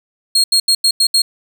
35% pulse tone bursts at uneven times, 4258 Hz, C8, 30 cents sharp, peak -8 dBFS, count 6, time 0.35-0.44 / 0.52-0.6 / 0.68-0.75 / 0.84-0.91 / 1-1.07 / 1.14-1.22 s, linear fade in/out 5 ms, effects none

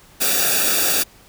white noise with comb filter, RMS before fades -18 dBFS, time 0.2-1.04 s, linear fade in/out 20 ms, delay 0.96 ms, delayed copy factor -0.8, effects pink hiss -49 dBFS RMS until 1.28 s

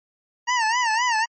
25% pulse tone with vibrato, 932.3 Hz, A#5, in tune, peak -15 dBFS, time 0.47-1.26 s, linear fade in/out 20 ms, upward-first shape sine, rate 3.9 Hz, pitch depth 130 cents each way, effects MP3 32 kbps

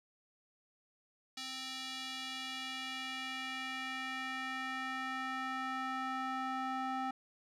square tone with band-pass filter sweep, 261.6 Hz, C4, in tune, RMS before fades -40 dBFS, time 1.37-7.11 s, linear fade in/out 5 ms, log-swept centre 4200 to 1000 Hz, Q 1.6, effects none

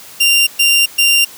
sawtooth tone bursts, 2781 Hz, F7, 8 cents flat, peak -5 dBFS, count 3, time 0.2-1.25 s, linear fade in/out 10 ms, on 270 ms, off 120 ms, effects white hiss -36 dBFS RMS until 1.37 s + high-pass 80 Hz 12 dB/octave

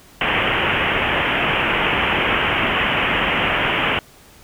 white low-pass noise, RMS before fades -19 dBFS, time 0.21-3.99 s, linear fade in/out 2 ms, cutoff 3100 Hz, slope 96 dB/octave, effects pink hiss -47 dBFS RMS until 4.43 s

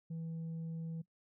sine tone, 163.6 Hz, E3, 13 cents flat, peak -36 dBFS, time 0.1-1.02 s, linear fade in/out 10 ms, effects noise-tail reverb RT60 0.1 s tail -20 dB re dry + tanh soft clip ceiling -38 dBFS

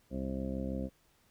harmonic tone, 66.2 Hz, C2, 21 cents sharp, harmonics 1 / 2 / 3 / 4 / 5 / 6 / 8 / 9 / 10, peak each -40 / -45 / -38 / -40 / -47 / -49 / -42 / -54 / -54 dBFS, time 0.1-0.9 s, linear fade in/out 50 ms, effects pink hiss -69 dBFS RMS until 1.3 s

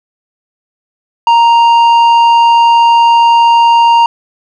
triangle tone with tanh clipping, 932.3 Hz, A#5, in tune, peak -5 dBFS, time 1.27-4.06 s, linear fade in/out 2 ms, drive 12 dB, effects none

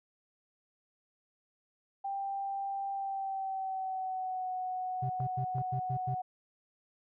sine tone with pitch glide, 788 to 739.5 Hz, G5 to F#5, +9 to -1 cents, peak -33 dBFS, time 2.04-6.22 s, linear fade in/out 10 ms, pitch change -110 cents, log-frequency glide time 2.91-4.5 s
triangle tone bursts, 130.81 Hz, C3, in tune, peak -30 dBFS, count 7, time 5.02-6.148 s, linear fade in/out 10 ms, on 78 ms, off 97 ms
clicks, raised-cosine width 1 ms, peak -33 dBFS, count 2, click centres 5.203 / 5.583 s
effects none

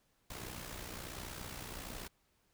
pink noise with amplitude modulation, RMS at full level -43 dBFS, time 0.3-2.08 s, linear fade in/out 5 ms, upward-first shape sine, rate 61.3 Hz, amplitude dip 60%, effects pink hiss -75 dBFS RMS until 2.53 s

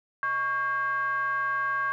triangle ring-modulated tone, 246.9 Hz, B3, in tune, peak -20 dBFS, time 0.23-1.92 s, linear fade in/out 0 ms, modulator 1360 Hz, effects none

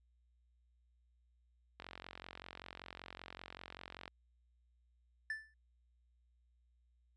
click train, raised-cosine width 0.3 ms, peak -31 dBFS, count 104, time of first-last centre 1.8-4.079 s, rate 45.2 Hz
triangle tone with exponential decay, 1760 Hz, A6, in tune, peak -33 dBFS, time 5.3-5.54 s, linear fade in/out 2 ms, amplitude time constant 52 ms
effects added 60 Hz sine -70 dBFS peak until 7.16 s + resampled to 22050 Hz

